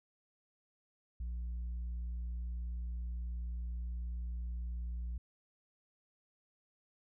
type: tone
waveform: sine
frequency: 59.3 Hz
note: A#1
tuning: 30 cents sharp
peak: -34 dBFS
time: 1.2-5.18 s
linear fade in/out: 5 ms
effects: tanh soft clip ceiling -36 dBFS